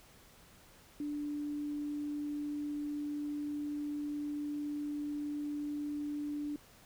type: tone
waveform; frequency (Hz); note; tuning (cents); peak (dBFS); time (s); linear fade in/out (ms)
sine; 293.7; D4; 0; -35; 1-6.56; 2
effects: pink hiss -60 dBFS RMS until 6.85 s